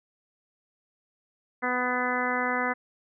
harmonic tone with a mistuned harmonic, 249.1 Hz, B3, 15 cents sharp, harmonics 1 / 2 / 3 / 4 / 5 / 6 / 7 / 8, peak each -33 / -33 / -33 / -33 / -33 / -33 / -33 / -33 dBFS, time 1.62-2.74 s, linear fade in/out 20 ms, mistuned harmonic 8, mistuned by +23 cents, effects none

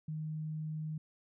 sine tone, 155.4 Hz, D#3, 2 cents flat, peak -36 dBFS, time 0.08-0.98 s, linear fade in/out 5 ms, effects none

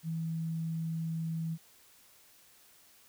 sine tone, 162.9 Hz, E3, 20 cents flat, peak -32 dBFS, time 0.03-1.58 s, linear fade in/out 50 ms, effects white hiss -61 dBFS RMS until 3.08 s

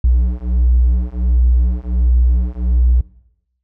triangle beating tone pair, 60.2 / 61.6 Hz, B1 / B1, -44 / -4 cents, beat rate 1.4 Hz, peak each -11 dBFS, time 0.04-3.01 s, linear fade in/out 5 ms, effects noise-tail reverb RT60 0.8 s tail -21 dB re dry + tanh soft clip ceiling -5 dBFS

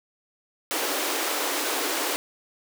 pink high-pass noise, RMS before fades -27 dBFS, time 0.71-2.16 s, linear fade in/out 0 ms, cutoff 270 Hz, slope 96 dB/octave, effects none

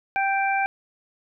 harmonic tone, 784 Hz, G5, in tune, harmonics 1 / 2 / 3, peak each -22 / -27 / -27 dBFS, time 0.16-0.66 s, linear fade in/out 0 ms, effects none

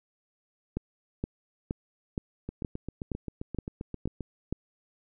two click trains, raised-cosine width 3 ms, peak -17 / -22 dBFS, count 9 / 14, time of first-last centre 0.77-4.526 / 2.49-4.207 s, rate 2.13 / 7.57 Hz, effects none

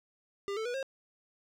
square tone with pitch steps, 399.9 / 441.2 / 486.7 / 536.9 Hz, G4 / A4 / B4 / C5, +35 / +5 / -25 / +45 cents, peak -34 dBFS, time 0.48-0.828 s, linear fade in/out 0 ms, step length 87 ms, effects low-pass 6000 Hz 12 dB/octave + 10-bit

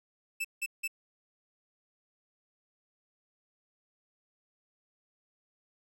45% pulse tone bursts, 2637 Hz, E7, in tune, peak -31 dBFS, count 3, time 0.4-0.878 s, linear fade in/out 10 ms, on 46 ms, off 170 ms, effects none

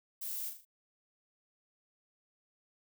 violet noise with echo, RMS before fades -40 dBFS, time 0.21-0.5 s, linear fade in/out 10 ms, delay 38 ms, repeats 4, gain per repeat -6 dB, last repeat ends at 0.652 s, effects none

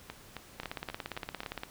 two click trains, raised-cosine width 0.3 ms, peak -20 / -23 dBFS, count 19 / 6, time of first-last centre 0.6-1.634 / 0.1-1.433 s, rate 17.4 / 3.75 Hz, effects pink hiss -54 dBFS RMS until 1.7 s

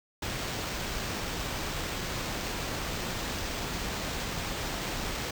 pink noise with sample-and-hold, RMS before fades -34 dBFS, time 0.22-5.31 s, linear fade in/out 5 ms, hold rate 11025 Hz, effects none

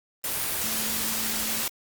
sine tone in noise, 220.2 Hz, A3, 2 cents sharp, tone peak -38 dBFS, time 0.64-1.62 s, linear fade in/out 2 ms, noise white, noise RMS -28 dBFS, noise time 0.24-1.68 s, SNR -13 dB, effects Opus 24 kbps

